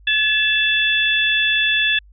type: tone cluster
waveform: sine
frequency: 1716 / 2654 / 3446 Hz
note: A6 / E7 / A7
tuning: -44 / +11 / -37 cents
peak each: -19 dBFS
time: 0.07-1.99 s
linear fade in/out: 5 ms
effects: added 50 Hz sine -44 dBFS peak until 2.12 s